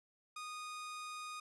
sawtooth tone, 1235 Hz, D#6, 13 cents flat, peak -40 dBFS, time 0.36-1.4 s, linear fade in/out 5 ms, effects resampled to 24000 Hz + 12-bit

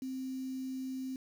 sine tone with quantisation, 261.6 Hz, C4, in tune, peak -36 dBFS, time 0.02-1.16 s, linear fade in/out 2 ms, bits 9, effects none

